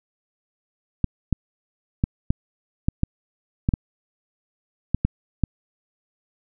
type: clicks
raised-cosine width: 5 ms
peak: -6 dBFS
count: 11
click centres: 1.043 / 1.327 / 2.039 / 2.305 / 2.885 / 3.034 / 3.689 / 3.738 / 4.946 / 5.05 / 5.437 s
effects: none